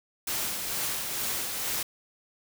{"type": "noise with tremolo", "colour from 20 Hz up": "white", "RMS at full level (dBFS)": -30, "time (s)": [0.27, 1.83], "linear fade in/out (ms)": 5, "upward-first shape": "sine", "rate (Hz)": 2.2, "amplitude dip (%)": 35, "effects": []}